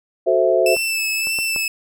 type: chord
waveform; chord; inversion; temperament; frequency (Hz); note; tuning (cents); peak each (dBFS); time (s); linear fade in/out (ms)
sine; F# half-diminished seventh; none; equal; 370 / 440 / 523.3 / 659.3; F#4 / A4 / C5 / E5; 0 / 0 / 0 / 0; -19 / -21 / -18 / -17; 0.26-0.76; 20
type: tone with vibrato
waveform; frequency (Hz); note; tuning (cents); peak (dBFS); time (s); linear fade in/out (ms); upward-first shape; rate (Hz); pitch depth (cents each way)
sawtooth; 2637; E7; 0; -16; 0.66-1.68; 2; sine; 1.7; 27
type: clicks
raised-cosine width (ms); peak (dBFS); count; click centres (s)
1; -20 / -21 / -18 / -17; 4; 0.766 / 1.271 / 1.388 / 1.562
effects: none